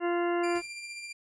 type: harmonic tone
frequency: 346.9 Hz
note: F4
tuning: 12 cents flat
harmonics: 1 / 2 / 3 / 4 / 5 / 6 / 8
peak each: -27 / -33 / -37 / -39 / -41 / -43 / -45 dBFS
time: 0-0.62 s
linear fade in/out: 50 ms
type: tone with tremolo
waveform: sawtooth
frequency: 2377 Hz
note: D7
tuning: 20 cents sharp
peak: -34 dBFS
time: 0.43-1.13 s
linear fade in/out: 10 ms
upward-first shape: sine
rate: 15 Hz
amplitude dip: 35%
type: noise with exponential decay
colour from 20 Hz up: pink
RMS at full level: -47 dBFS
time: 0.55-0.75 s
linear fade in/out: 5 ms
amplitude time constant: 43 ms
effects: resampled to 22050 Hz